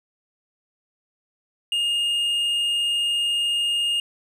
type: tone with tanh clipping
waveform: triangle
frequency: 2837 Hz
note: F7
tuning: 27 cents sharp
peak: -21 dBFS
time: 1.72-4 s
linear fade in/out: 2 ms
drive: 9 dB
effects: none